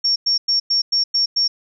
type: tone bursts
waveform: sine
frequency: 5500 Hz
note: F8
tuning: 27 cents flat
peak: -14 dBFS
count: 7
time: 0.04-1.48 s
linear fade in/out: 10 ms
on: 120 ms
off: 100 ms
effects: none